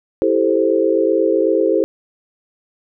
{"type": "chord", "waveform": "sine", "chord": "A minor seventh", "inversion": "second", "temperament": "equal", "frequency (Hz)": [329.6, 392, 440, 523.3], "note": ["E4", "G4", "A4", "C5"], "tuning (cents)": [0, 0, 0, 0], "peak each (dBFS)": -18, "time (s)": [0.22, 1.84], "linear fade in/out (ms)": 0, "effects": []}